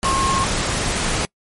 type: tone in noise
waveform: sine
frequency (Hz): 1076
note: C6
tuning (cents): +48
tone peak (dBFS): -18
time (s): 0.05-0.44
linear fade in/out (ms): 0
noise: pink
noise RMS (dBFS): -21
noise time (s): 0.03-1.25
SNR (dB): 0
effects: noise-tail reverb RT60 0.1 s tail -26 dB re dry + MP3 48 kbps